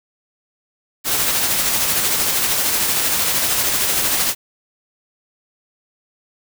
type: noise with tremolo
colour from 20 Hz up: white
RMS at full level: -17 dBFS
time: 1.04-4.35 s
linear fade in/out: 50 ms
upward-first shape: sine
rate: 13 Hz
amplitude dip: 30%
effects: none